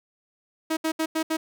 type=tone bursts at uneven times; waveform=sawtooth; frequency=318.9 Hz; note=D#4; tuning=43 cents sharp; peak=-19 dBFS; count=5; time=0.7-0.77 / 0.84-0.92 / 0.99-1.06 / 1.15-1.23 / 1.3-1.37 s; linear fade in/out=10 ms; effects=none